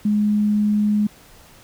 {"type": "tone", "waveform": "sine", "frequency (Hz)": 209.2, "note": "G#3", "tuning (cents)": 13, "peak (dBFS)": -15, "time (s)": [0.05, 1.07], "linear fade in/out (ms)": 5, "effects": ["pink hiss -48 dBFS RMS until 1.63 s"]}